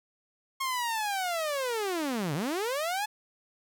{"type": "linear two-way sweep", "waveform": "sawtooth", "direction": "down then up", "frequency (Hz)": [1084, 133.7, 865], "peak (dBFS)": -25, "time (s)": [0.6, 3.06], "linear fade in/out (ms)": 10, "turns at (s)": 2.34, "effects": []}